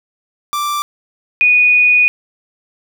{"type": "tone pair in turn", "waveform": ["45% pulse", "sine"], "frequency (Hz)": [1174.7, 2470], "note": ["D6", "D#7"], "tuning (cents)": [0, -13], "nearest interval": "octave + minor second", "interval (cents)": 1287, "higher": "second", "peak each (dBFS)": [-16, -7], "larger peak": "second", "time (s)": [[0.53, 0.82], [1.41, 2.08]], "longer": "second", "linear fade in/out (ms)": 0, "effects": []}